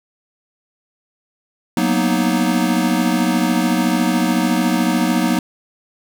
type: chord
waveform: square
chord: B major seventh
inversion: second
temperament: equal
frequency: 185 / 233.1 / 246.9 / 311.1 Hz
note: F#3 / A#3 / B3 / D#4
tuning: 0 / 0 / 0 / 0 cents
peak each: -21 dBFS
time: 1.77-5.39 s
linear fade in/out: 2 ms
effects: none